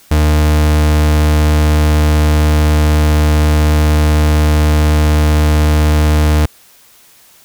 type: tone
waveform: 40% pulse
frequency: 75.9 Hz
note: D#2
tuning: 42 cents flat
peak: -7 dBFS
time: 0.11-6.46 s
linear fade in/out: 5 ms
effects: white hiss -45 dBFS RMS until 7.44 s